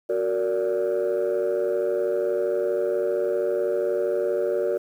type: chord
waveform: sine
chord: Gb augmented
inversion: none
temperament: just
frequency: 370 / 462.5 / 578.1 Hz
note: Gb4 / Bb4 / D5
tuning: 0 / -14 / -27 cents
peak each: -24 dBFS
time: 0.09-4.78 s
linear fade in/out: 10 ms
effects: tanh soft clip ceiling -17 dBFS + 9-bit